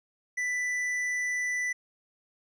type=tone with hard clipping; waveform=sine; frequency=1984 Hz; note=B6; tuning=7 cents sharp; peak=-29 dBFS; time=0.37-1.73 s; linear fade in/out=10 ms; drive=7 dB; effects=none